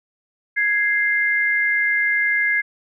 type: tone pair together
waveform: sine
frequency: 1661.2 / 2093 Hz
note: G#6 / C7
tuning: 0 / 0 cents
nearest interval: major third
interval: 400 cents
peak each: -19 dBFS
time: 0.56-2.62 s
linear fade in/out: 20 ms
effects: none